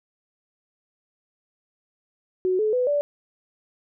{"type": "tone with pitch steps", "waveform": "sine", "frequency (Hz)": [370, 430, 499.6, 580.6], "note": ["F#4", "A4", "B4", "D5"], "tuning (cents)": [0, -40, 20, -20], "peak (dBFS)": -19, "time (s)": [2.45, 3.01], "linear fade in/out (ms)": 0, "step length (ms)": 140, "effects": []}